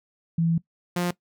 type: tone pair in turn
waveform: sine / sawtooth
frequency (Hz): 166 / 176.36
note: E3 / F3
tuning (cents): +12 / +17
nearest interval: minor second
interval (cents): 105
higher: second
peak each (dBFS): -19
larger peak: neither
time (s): 0.38-0.58 / 0.96-1.11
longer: first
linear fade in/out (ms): 5
effects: noise-tail reverb RT60 0.1 s tail -19 dB re dry